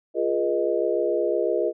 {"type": "chord", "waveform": "sine", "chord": "F half-diminished seventh", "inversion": "none", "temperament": "equal with one note detuned", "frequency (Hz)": [349.2, 415.3, 482.9, 622.3], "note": ["F4", "Ab4", "Cb5", "Eb5"], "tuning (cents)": [0, 0, -39, 0], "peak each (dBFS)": -26, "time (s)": [0.14, 1.73], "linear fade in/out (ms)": 50, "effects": []}